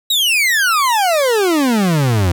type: exponential sweep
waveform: 40% pulse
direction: down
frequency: 3906 to 83.2 Hz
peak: -11 dBFS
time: 0.1-2.32 s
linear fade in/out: 5 ms
effects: none